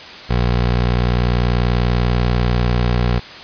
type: tone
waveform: 20% pulse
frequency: 60.3 Hz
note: B1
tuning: 41 cents flat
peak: -9 dBFS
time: 0.29-3.2 s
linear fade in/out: 20 ms
effects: white hiss -34 dBFS RMS until 3.43 s + resampled to 11025 Hz